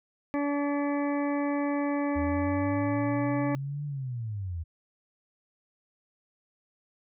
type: harmonic tone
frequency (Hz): 286.9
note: D4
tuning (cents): -40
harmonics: 1 / 2 / 3 / 4 / 6 / 7 / 8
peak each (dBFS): -27 / -33 / -37 / -39 / -43 / -44 / -45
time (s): 0.34-3.55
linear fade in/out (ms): 0
type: linear two-way sweep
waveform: sine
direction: up then down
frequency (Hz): 78.6 to 147.5 to 78.6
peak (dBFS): -31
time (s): 2.15-4.64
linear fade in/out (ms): 20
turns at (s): 3.85
effects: none